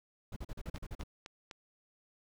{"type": "noise bursts", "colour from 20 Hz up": "brown", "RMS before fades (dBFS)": -41, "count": 9, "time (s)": [0.32, 1.036], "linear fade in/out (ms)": 5, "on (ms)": 44, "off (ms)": 40}
{"type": "click train", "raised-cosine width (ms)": 0.2, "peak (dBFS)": -29, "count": 4, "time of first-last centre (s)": [0.76, 1.512], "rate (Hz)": 3.99}
{"effects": []}